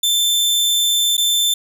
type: tone with dropouts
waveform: sawtooth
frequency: 3546 Hz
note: A7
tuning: 13 cents sharp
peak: -11 dBFS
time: 0.03-1.54 s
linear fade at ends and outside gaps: 5 ms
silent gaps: 1.169-1.178 s
effects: none